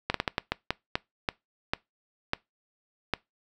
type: slowing click train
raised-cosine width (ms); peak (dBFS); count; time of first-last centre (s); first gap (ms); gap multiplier
0.3; -9; 12; 0.1-3.137; 43; 1.34
effects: noise-tail reverb RT60 0.2 s tail -23 dB re dry